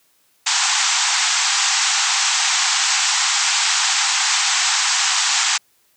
white band-pass noise, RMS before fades -18 dBFS, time 0.46-5.58 s, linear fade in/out 10 ms, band 750 to 7900 Hz, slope 96 dB/octave, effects white hiss -60 dBFS RMS until 5.96 s + high-pass 80 Hz 12 dB/octave

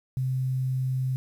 sine tone with quantisation, 130 Hz, C3, 11 cents flat, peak -24 dBFS, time 0.17-1.16 s, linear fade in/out 0 ms, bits 9, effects none

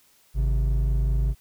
triangle tone pair together, 52.42 / 132.1 Hz, G#1 / C3, +17 / +17 cents, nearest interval octave + major third, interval 1600 cents, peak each -18 / -27 dBFS, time 0.34-1.35 s, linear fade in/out 50 ms, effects white hiss -60 dBFS RMS until 1.4 s

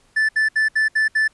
triangle tone bursts, 1755 Hz, A6, 5 cents flat, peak -13 dBFS, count 6, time 0.16-1.28 s, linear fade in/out 10 ms, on 130 ms, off 68 ms, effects pink hiss -58 dBFS RMS until 1.33 s + resampled to 24000 Hz

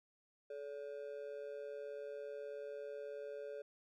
triangle ring-modulated tone, 501 Hz, B4, 25 cents sharp, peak -39 dBFS, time 0.5-3.62 s, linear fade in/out 5 ms, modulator 69.2 Hz, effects none

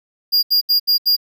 square tone bursts, 4828 Hz, D8, 47 cents sharp, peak -12 dBFS, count 5, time 0.32-1.166 s, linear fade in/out 20 ms, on 110 ms, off 74 ms, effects none

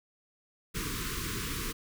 pink band-stop noise, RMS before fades -35 dBFS, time 0.74-1.73 s, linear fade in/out 20 ms, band 470 to 1000 Hz, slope 96 dB/octave, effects none

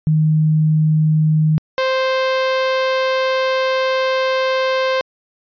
sine / sawtooth tone pair in turn, 155.56 / 523.2 Hz, D#3 / C5, 0 / 0 cents, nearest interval octave + major sixth, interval 2100 cents, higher second, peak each -11 / -11 dBFS, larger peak neither, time 0.07-1.58 / 1.78-5.01 s, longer second, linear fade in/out 0 ms, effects resampled to 11025 Hz

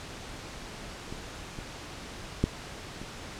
clicks, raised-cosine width 3 ms, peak -24 / -26 / -10 / -25 dBFS, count 4, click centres 1.125 / 1.588 / 2.44 / 3.016 s, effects pink hiss -42 dBFS RMS until 3.39 s + low-pass 7000 Hz 12 dB/octave

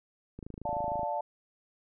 click train, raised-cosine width 3 ms, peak -29 dBFS, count 18, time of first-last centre 0.39-1.032 s, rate 26.5 Hz
sine chord, D minor, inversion none, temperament just, 587.3 / 704.8 / 881 Hz, D5 / F5 / A5, 0 / +16 / +2 cents, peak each -35 / -35 / -33 dBFS, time 0.65-1.21 s, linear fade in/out 5 ms
effects none

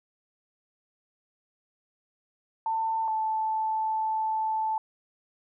sine tone pair in turn, 893 / 876.6 Hz, A5 / A5, +25 / -7 cents, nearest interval unison, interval 32 cents, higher first, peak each -25 dBFS, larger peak neither, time 2.66-3.08 / 3.08-4.78 s, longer second, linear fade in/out 2 ms, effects none

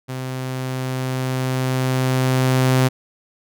sawtooth tone with level ramp, 129.6 Hz, C3, 16 cents flat, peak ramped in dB -22 to -9 dBFS, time 0.08-2.89 s, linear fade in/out 20 ms, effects none

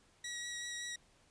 15% pulse tone with vibrato, 1915 Hz, A#6, 46 cents sharp, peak -34 dBFS, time 0.24-0.96 s, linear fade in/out 5 ms, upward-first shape sine, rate 5.3 Hz, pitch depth 11 cents each way, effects pink hiss -68 dBFS RMS until 1.3 s + resampled to 22050 Hz

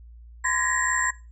sine tone cluster, 1026 / 1677 / 1843 / 1908 / 7430 Hz, C6 / G#6 / A#6 / A#6 / A#8, -34 / +16 / -20 / +40 / -7 cents, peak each -28 dBFS, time 0.44-1.11 s, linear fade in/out 10 ms, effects noise-tail reverb RT60 0.3 s tail -19 dB re dry + added 58 Hz sine -43 dBFS peak until 1.31 s

